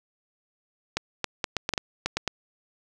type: clicks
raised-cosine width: 0.2 ms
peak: -8 dBFS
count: 10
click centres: 0.97 / 1.243 / 1.442 / 1.567 / 1.691 / 1.737 / 1.778 / 2.06 / 2.17 / 2.277 s
effects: none